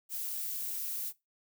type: noise with amplitude modulation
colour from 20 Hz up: violet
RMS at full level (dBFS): -35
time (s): 0.09-1.13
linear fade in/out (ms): 50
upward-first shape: sine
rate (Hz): 267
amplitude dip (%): 40
effects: noise-tail reverb RT60 0.2 s tail -19 dB re dry